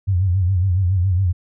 sine tone with vibrato, 92.5 Hz, F#2, in tune, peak -14 dBFS, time 0.07-1.33 s, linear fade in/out 20 ms, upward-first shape sine, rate 7.2 Hz, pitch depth 110 cents each way, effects none

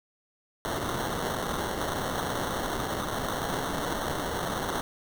violet noise with sample-and-hold, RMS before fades -31 dBFS, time 0.65-4.81 s, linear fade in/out 0 ms, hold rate 2450 Hz, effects none

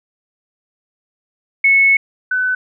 sine tone pair in turn, 2200 / 1505.9 Hz, C#7 / F#6, -14 / +30 cents, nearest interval perfect fifth, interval 656 cents, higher first, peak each -8 / -14 dBFS, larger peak first, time 1.64-1.97 / 2.31-2.55 s, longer first, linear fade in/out 5 ms, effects none

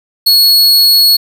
45% pulse tone, 4349 Hz, C#8, 34 cents flat, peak -4 dBFS, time 0.26-1.17 s, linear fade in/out 10 ms, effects none

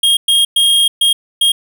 square tone bursts at uneven times, 3246 Hz, G#7, 40 cents flat, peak -9 dBFS, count 5, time 0.03-0.17 / 0.28-0.45 / 0.56-0.88 / 1.01-1.13 / 1.41-1.52 s, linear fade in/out 5 ms, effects none

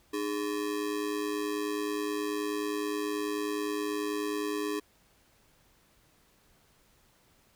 square ring-modulated tone, 359.2 Hz, F4, 49 cents sharp, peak -28 dBFS, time 0.13-4.8 s, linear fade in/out 10 ms, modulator 54.7 Hz, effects pink hiss -65 dBFS RMS until 7.55 s

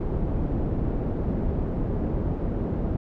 pink low-pass noise, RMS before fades -26 dBFS, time 0-2.97 s, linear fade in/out 10 ms, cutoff 420 Hz, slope 12 dB/octave, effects none

